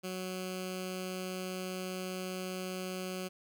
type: tone with notch filter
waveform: 10% pulse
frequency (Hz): 185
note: F#3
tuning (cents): 0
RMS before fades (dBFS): -39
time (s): 0.03-3.29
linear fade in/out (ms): 20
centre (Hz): 900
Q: 1.1
effects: none